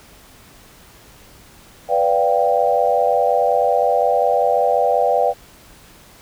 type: chord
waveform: sine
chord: G dominant seventh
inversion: first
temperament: equal with one note detuned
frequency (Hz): 493.9 / 583.6 / 698.5 / 784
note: B4 / D5 / F5 / G5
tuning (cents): 0 / -11 / 0 / 0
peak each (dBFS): -19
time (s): 1.88-5.34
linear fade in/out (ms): 50
effects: pink hiss -46 dBFS RMS until 6.21 s